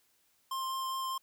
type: tone with vibrato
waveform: square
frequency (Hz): 1054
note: C6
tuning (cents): +12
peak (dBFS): -34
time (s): 0.51-1.18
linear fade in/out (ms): 5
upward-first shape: sine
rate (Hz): 4.9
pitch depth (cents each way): 9
effects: white hiss -71 dBFS RMS until 1.22 s